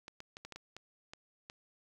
clicks, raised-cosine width 0.2 ms, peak -29 dBFS, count 9, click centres 0.081 / 0.204 / 0.369 / 0.45 / 0.523 / 0.56 / 0.766 / 1.135 / 1.499 s, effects 10-bit

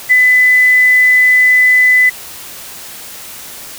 sine tone with ADSR envelope, 2004 Hz, B6, 25 cents sharp, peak -3 dBFS, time 0.09-2.1 s, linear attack 26 ms, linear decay 30 ms, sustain -2 dB, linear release 13 ms, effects white hiss -30 dBFS RMS until 3.78 s

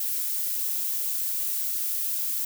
violet noise, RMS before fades -28 dBFS, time 0-2.45 s, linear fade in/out 5 ms, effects none

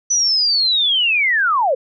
sine linear sweep, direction down, 6000 to 477.3 Hz, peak -13 dBFS, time 0.1-1.75 s, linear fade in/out 10 ms, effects none

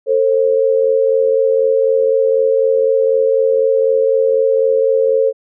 sine tone pair together, 448.7 / 532.7 Hz, A4 / C5, +34 / +31 cents, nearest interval minor third, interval 297 cents, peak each -13 dBFS, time 0.06-5.33 s, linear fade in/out 50 ms, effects none

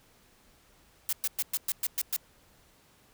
blue noise bursts, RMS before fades -29 dBFS, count 8, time 1.09-2.164 s, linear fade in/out 2 ms, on 38 ms, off 110 ms, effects pink hiss -62 dBFS RMS until 3.13 s

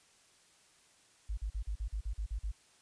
sine tone bursts, 51.91 Hz, G#1, in tune, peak -33 dBFS, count 10, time 1.29-2.517 s, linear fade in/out 10 ms, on 84 ms, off 43 ms, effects white hiss -65 dBFS RMS until 2.81 s + resampled to 22050 Hz

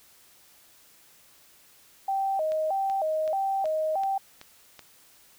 sine tone with vibrato, 698.5 Hz, F5, in tune, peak -24 dBFS, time 2.08-4.18 s, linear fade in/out 5 ms, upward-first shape square, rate 1.6 Hz, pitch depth 190 cents each way
click train, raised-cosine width 0.2 ms, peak -26 dBFS, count 7, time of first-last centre 2.52-4.793 s, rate 2.64 Hz
effects white hiss -57 dBFS RMS until 5.38 s

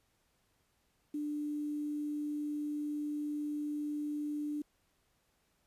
sine tone with quantisation, 296.3 Hz, D4, 15 cents sharp, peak -34 dBFS, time 1.14-4.62 s, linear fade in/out 5 ms, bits 10, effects pink hiss -75 dBFS RMS until 5.66 s + resampled to 32000 Hz

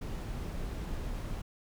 brown noise, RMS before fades -37 dBFS, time 0.01-1.42 s, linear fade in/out 10 ms, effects none

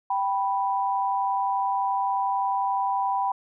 sine tone pair together, 782.6 / 986 Hz, G5 / B5, -3 / -3 cents, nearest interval major third, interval 400 cents, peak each -25 dBFS, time 0.1-3.32 s, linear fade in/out 5 ms, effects none

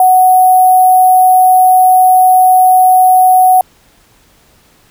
sine tone with sample-and-hold, 742 Hz, F#5, 5 cents sharp, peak -3 dBFS, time 0-3.61 s, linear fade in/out 2 ms, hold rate 11025 Hz, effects pink hiss -48 dBFS RMS until 4.9 s

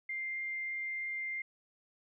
sine tone, 2101 Hz, C7, 7 cents sharp, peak -35 dBFS, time 0.09-1.42 s, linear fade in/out 5 ms, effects none

